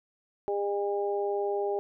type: harmonic tone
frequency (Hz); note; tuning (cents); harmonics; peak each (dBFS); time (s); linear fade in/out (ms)
202.1; G#3; -47; 2 / 3 / 4; -28 / -35 / -34; 0.48-1.79; 0
effects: none